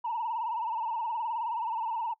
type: tone with vibrato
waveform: sine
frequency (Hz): 918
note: A#5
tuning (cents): -27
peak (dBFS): -28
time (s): 0.04-2.14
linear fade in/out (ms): 10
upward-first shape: sine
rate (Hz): 19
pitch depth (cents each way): 93
effects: noise-tail reverb RT60 0.1 s tail -21 dB re dry + tanh soft clip ceiling -25 dBFS